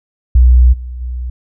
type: tone with level steps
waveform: sine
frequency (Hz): 61.74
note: B1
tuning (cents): 0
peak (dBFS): -3 / -22 / -18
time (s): 0.35-1.3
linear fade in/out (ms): 5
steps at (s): 0.72 / 1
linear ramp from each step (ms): 20
effects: none